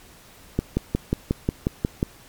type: click train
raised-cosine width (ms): 3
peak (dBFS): -7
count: 9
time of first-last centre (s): 0.59-2.029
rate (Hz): 5.56
effects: pink hiss -49 dBFS RMS until 2.28 s + MP3 96 kbps